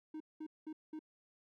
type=tone bursts; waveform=triangle; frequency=311.1 Hz; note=D#4; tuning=in tune; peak=-40 dBFS; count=4; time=0.14-0.992 s; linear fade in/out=5 ms; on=63 ms; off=200 ms; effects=none